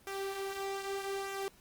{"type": "tone with flanger", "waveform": "sawtooth", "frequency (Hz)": 392, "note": "G4", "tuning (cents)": 0, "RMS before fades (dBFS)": -38, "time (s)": [0.07, 1.48], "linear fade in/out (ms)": 0, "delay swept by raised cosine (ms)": [0.21, 5.81], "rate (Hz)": 0.81, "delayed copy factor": -0.5, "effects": ["pink hiss -62 dBFS RMS until 1.6 s", "Opus 24 kbps"]}